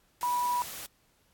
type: tone in noise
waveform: sine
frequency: 978 Hz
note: B5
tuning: 17 cents flat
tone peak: -26 dBFS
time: 0.23-0.62 s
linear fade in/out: 0 ms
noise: white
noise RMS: -41 dBFS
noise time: 0.21-0.86 s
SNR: +12 dB
effects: pink hiss -68 dBFS RMS until 1.33 s + AAC 64 kbps